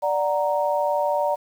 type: chord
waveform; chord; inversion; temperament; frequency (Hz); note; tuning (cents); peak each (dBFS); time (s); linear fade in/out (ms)
sine; D augmented; none; equal; 587.3 / 740 / 932.3; D5 / F#5 / A#5; 0 / 0 / 0; -22 / -27 / -24; 0.02-1.36; 20
effects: 8-bit